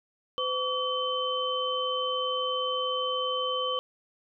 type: tone cluster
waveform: sine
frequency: 509 / 1142 / 3074 Hz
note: C5 / D6 / G7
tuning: -48 / -49 / -35 cents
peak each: -31 dBFS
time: 0.38-3.79 s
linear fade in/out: 0 ms
effects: none